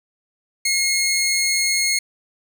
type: tone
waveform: 15% pulse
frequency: 2159 Hz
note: C#7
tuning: 46 cents flat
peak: -11 dBFS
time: 0.65-1.99 s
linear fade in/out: 5 ms
effects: none

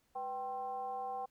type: tone with frequency modulation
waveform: sine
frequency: 777 Hz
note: G5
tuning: 16 cents flat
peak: -37 dBFS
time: 0.15-1.26 s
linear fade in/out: 10 ms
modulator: 282 Hz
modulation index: 0.68
effects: pink hiss -75 dBFS RMS until 1.3 s

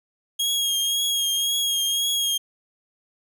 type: tone with vibrato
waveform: sawtooth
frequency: 3270 Hz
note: G#7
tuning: 28 cents flat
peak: -18 dBFS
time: 0.39-2.38 s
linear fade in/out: 10 ms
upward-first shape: triangle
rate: 1.9 Hz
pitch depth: 36 cents each way
effects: none

